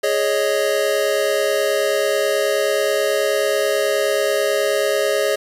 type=chord; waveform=square; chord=Ab suspended fourth; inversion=none; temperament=just; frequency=415.3 / 553.7 / 623 Hz; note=Ab4 / Db5 / Eb5; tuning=0 / -2 / +2 cents; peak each=-22 / -21 / -22 dBFS; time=0.03-5.36 s; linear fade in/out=10 ms; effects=resampled to 32000 Hz + 7-bit